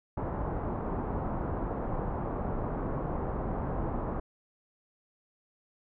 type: low-pass noise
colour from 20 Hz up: pink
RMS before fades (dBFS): -33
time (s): 0.17-4.2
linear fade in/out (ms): 5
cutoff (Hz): 1100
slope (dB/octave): 24
effects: none